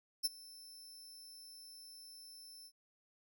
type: tone with ADSR envelope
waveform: sawtooth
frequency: 5310 Hz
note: E8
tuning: 12 cents sharp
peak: -27 dBFS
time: 0.23-2.72 s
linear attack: 23 ms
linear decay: 27 ms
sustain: -23 dB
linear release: 62 ms
effects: none